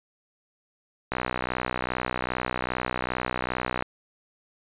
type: click train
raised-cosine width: 0.5 ms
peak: -11 dBFS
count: 170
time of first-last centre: 1.12-3.824 s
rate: 62.5 Hz
effects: resampled to 8000 Hz